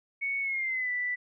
sine tone with pitch glide, 2219 to 1976.9 Hz, C#7 to B6, +1 to +1 cents, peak -28 dBFS, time 0.21-1.16 s, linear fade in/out 20 ms, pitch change -200 cents, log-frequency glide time 0.41-0.91 s, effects none

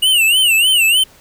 square tone with vibrato, 2843 Hz, F7, 30 cents sharp, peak -10 dBFS, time 0.02-1.04 s, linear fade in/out 10 ms, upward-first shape sine, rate 3.3 Hz, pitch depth 150 cents each way, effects pink hiss -46 dBFS RMS until 1.2 s

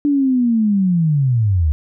sine linear sweep, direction down, 293.7 to 70.9 Hz, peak -12 dBFS, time 0.05-1.72 s, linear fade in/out 0 ms, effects none

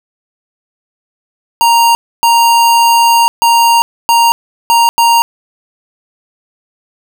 square tone bursts at uneven times, 932.3 Hz, A#5, in tune, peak -6 dBFS, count 6, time 1.61-1.95 / 2.23-3.28 / 3.42-3.82 / 4.09-4.32 / 4.7-4.89 / 4.98-5.22 s, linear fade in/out 0 ms, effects none

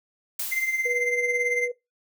blue noise with exponential decay, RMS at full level -28 dBFS, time 0.39-1.22 s, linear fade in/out 5 ms, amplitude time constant 180 ms
triangle tone with tremolo, 2082 Hz, C7, 9 cents flat, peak -19 dBFS, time 0.51-1.68 s, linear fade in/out 20 ms, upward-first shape triangle, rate 18 Hz, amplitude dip 75%
sine tone, 487.8 Hz, B4, 21 cents flat, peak -27 dBFS, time 0.85-1.72 s, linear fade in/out 10 ms
effects noise-tail reverb RT60 0.2 s tail -19 dB re dry

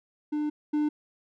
triangle tone pair in turn, 299.3 / 299.3 Hz, D4 / D4, +33 / +33 cents, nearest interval unison, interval 0 cents, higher neither, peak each -24 / -21 dBFS, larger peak second, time 0.32-0.5 / 0.73-0.89 s, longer first, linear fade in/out 10 ms, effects none

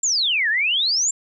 sine exponential two-way sweep, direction down then up, 7500 to 1661.2 to 7500 Hz, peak -17 dBFS, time 0.03-1.11 s, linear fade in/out 5 ms, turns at 0.49 s, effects none

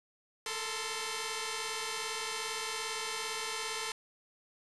5% pulse tone cluster, 436.1 / 453.6 / 1040 Hz, A4 / A#4 / C6, -15 / -47 / -11 cents, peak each -28 / -29 / -27 dBFS, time 0.46-3.92 s, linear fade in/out 2 ms, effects resampled to 24000 Hz + 8-bit

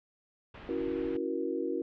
pink low-pass noise, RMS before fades -48 dBFS, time 0.54-1.17 s, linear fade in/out 5 ms, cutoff 3000 Hz, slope 24 dB/octave
sine chord, F# dominant seventh, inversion second, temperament equal with one note detuned, 277.2 / 329.6 / 370 / 473.5 Hz, C#4 / E4 / F#4 / A#4, 0 / 0 / 0 / +27 cents, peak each -37 / -35 / -35 / -36 dBFS, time 0.69-1.82 s, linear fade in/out 2 ms
effects none

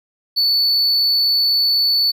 triangle tone, 4468 Hz, C#8, 13 cents sharp, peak -12 dBFS, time 0.36-2.12 s, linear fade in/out 20 ms, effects none

